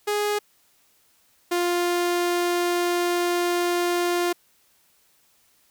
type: tone pair in turn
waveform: sawtooth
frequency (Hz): 415.3 / 350.5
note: G#4 / F4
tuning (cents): 0 / +6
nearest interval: minor third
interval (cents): 294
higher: first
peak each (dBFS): -18 / -17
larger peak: second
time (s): 0.07-0.39 / 1.51-4.33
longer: second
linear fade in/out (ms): 10
effects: white hiss -62 dBFS RMS until 5.7 s